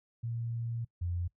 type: tone pair in turn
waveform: sine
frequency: 116.54 / 87.46 Hz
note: A#2 / F2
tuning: 0 / +3 cents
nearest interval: perfect fourth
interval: 497 cents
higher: first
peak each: -33 / -31 dBFS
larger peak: second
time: 0.23-0.85 / 1.01-1.28 s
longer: first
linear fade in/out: 10 ms
effects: noise-tail reverb RT60 0.1 s tail -21 dB re dry